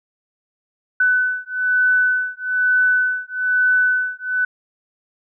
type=beating tone pair; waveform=sine; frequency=1500 / 1501.1 Hz; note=F#6 / F#6; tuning=+23 / +25 cents; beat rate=1.1 Hz; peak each=-18 dBFS; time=1-4.45 s; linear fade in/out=5 ms; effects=none